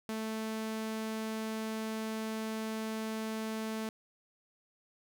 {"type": "tone", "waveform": "sawtooth", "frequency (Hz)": 220, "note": "A3", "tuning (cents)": 0, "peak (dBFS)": -31, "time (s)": [0.09, 3.89], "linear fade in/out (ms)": 0, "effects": []}